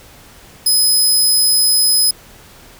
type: tone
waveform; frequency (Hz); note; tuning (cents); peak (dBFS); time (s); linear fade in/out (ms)
20% pulse; 5060; D#8; +28; -5; 0.66-2.11; 5
effects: pink hiss -42 dBFS RMS until 2.79 s